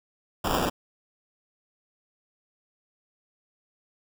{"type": "noise with sample-and-hold", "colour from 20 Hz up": "white", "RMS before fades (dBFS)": -26, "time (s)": [0.44, 0.7], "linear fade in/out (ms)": 10, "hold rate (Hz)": 2100, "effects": []}